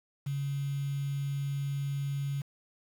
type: tone with quantisation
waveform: sine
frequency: 140 Hz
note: C#3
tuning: 18 cents sharp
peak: -30 dBFS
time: 0.26-2.42 s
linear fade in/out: 10 ms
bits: 8
effects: none